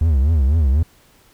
triangle tone with vibrato, 73.42 Hz, D2, in tune, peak -10 dBFS, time 0.01-0.83 s, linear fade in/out 5 ms, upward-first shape triangle, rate 4 Hz, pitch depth 260 cents each way, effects pink hiss -53 dBFS RMS until 1.33 s

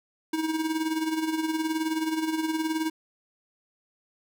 square tone with tremolo, 317.7 Hz, D#4, 36 cents sharp, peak -24 dBFS, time 0.33-2.9 s, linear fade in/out 5 ms, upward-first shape sine, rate 19 Hz, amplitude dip 60%, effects none

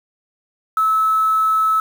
sine tone with quantisation, 1300 Hz, E6, 24 cents flat, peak -13 dBFS, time 0.77-1.8 s, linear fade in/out 2 ms, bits 6, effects none

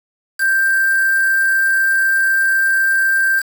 sine tone with quantisation, 1576 Hz, G6, 9 cents sharp, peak -12 dBFS, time 0.38-3.43 s, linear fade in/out 50 ms, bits 4, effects none

